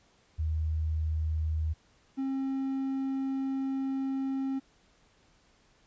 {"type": "tone pair in turn", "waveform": ["sine", "triangle"], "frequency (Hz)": [78.7, 268.4], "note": ["D#2", "C4"], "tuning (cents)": [20, 44], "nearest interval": "octave + major sixth", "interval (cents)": 2124, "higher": "second", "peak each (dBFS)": -27, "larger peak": "neither", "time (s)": [[0.38, 1.74], [2.17, 4.6]], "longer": "second", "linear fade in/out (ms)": 20, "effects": ["pink hiss -65 dBFS RMS until 5.86 s", "resampled to 16000 Hz"]}